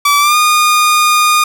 sawtooth tone with pitch glide, 1153 to 1221.6 Hz, D6 to D#6, -32 to -32 cents, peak -4 dBFS, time 0.05-1.44 s, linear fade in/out 5 ms, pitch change +100 cents, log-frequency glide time 0.19-0.36 s, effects none

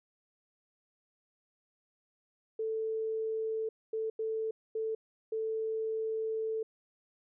sine tone bursts at uneven times, 442 Hz, A4, 8 cents sharp, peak -31 dBFS, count 5, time 2.59-3.69 / 3.93-4.1 / 4.19-4.51 / 4.75-4.95 / 5.32-6.63 s, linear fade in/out 5 ms, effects none

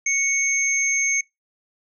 sine tone pair together, 2217 / 6366 Hz, C#7 / G8, 0 / +26 cents, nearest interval octave + tritone, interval 1826 cents, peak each -21 dBFS, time 0.06-1.21 s, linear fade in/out 5 ms, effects noise-tail reverb RT60 0.2 s tail -26 dB re dry

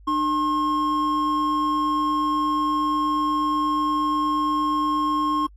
triangle tone pair together, 301.4 / 1072.7 Hz, D4 / C6, +45 / +43 cents, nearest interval octave + minor seventh, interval 2198 cents, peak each -23 / -19 dBFS, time 0.07-5.47 s, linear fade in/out 10 ms, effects added 50 Hz sine -45 dBFS peak until 5.56 s + AAC 64 kbps

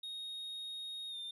triangle tone with pitch glide, 3733 to 3608 Hz, A#7 to A7, +2 to +43 cents, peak -40 dBFS, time 0.03-1.31 s, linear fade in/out 5 ms, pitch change -59 cents, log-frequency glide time 1.09-1.17 s, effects none

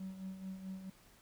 triangle tone with tremolo, 189.6 Hz, F#3, 43 cents sharp, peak -37 dBFS, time 0-0.9 s, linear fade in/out 5 ms, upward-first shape sine, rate 4.6 Hz, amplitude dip 65%, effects tanh soft clip ceiling -36 dBFS + pink hiss -64 dBFS RMS until 1.21 s

